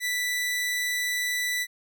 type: tone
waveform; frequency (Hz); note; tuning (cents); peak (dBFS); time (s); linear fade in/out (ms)
sawtooth; 1975.5; B6; 0; -22; 0-1.67; 50
effects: none